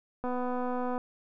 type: click train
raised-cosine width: 1 ms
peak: -21 dBFS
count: 185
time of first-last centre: 0.24-0.979 s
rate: 249 Hz
effects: none